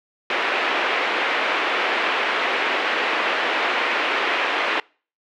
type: band-pass noise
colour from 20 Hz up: white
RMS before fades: -22 dBFS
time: 0.3-4.8 s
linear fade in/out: 2 ms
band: 320 to 2700 Hz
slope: 24 dB/octave
effects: noise-tail reverb RT60 0.4 s tail -26 dB re dry